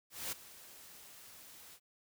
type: noise with ADSR envelope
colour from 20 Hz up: white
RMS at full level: -38 dBFS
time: 0.1-1.8 s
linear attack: 220 ms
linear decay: 13 ms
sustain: -17 dB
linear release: 64 ms
effects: none